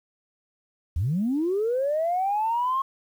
sine linear sweep, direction up, 69.3 to 1087 Hz, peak -21 dBFS, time 0.96-2.82 s, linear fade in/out 5 ms, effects tanh soft clip ceiling -17 dBFS + 9-bit

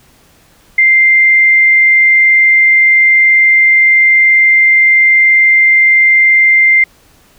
sine tone, 2093 Hz, C7, in tune, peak -4 dBFS, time 0.78-6.84 s, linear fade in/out 5 ms, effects pink hiss -47 dBFS RMS until 7.38 s

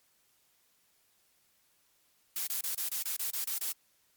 blue noise bursts, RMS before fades -34 dBFS, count 10, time 2.36-3.721 s, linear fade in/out 2 ms, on 110 ms, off 29 ms, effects white hiss -70 dBFS RMS until 4.16 s + MP3 96 kbps

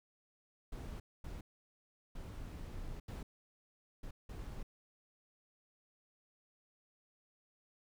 brown noise bursts at uneven times, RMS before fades -45 dBFS, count 6, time 0.72-1 / 1.24-1.41 / 2.15-3 / 3.08-3.23 / 4.03-4.11 / 4.29-4.63 s, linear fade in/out 5 ms, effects none

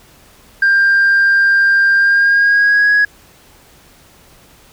sine tone with pitch glide, 1593 to 1666.4 Hz, G6 to G#6, +27 to +5 cents, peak -6 dBFS, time 0.62-3.05 s, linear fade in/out 5 ms, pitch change +78 cents, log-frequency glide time 1.96-2.93 s, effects tanh soft clip ceiling -6 dBFS + pink hiss -46 dBFS RMS until 4.72 s

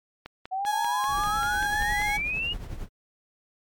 click train, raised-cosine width 0.3 ms, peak -22 dBFS, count 10, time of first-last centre 0.26-2.018 s, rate 5.12 Hz
sine exponential sweep, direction up, 740 to 2915 Hz, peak -26 dBFS, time 0.51-2.54 s, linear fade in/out 20 ms
35% pulse tone with vibrato, 830.6 Hz, G#5, in tune, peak -25 dBFS, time 0.65-2.18 s, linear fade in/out 20 ms, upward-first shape sine, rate 7.4 Hz, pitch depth 15 cents each way
brown noise with tremolo, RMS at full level -33 dBFS, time 1.07-2.89 s, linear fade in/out 50 ms, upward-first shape triangle, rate 11 Hz, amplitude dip 65%
effects MP3 96 kbps

